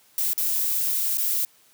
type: noise with dropouts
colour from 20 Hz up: violet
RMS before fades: -24 dBFS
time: 0.18-1.45 s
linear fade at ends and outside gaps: 1 ms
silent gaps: 0.333-0.378 / 1.173-1.181 s
effects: white hiss -58 dBFS RMS until 1.73 s + high-pass 80 Hz 12 dB/octave